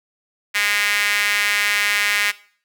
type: tone with high-pass filter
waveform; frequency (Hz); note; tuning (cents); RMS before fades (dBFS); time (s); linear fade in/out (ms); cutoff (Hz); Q
sawtooth; 205.3; G#3; -20; -19; 0.54-2.32; 20; 2000; 3.2
effects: noise-tail reverb RT60 0.5 s tail -19 dB re dry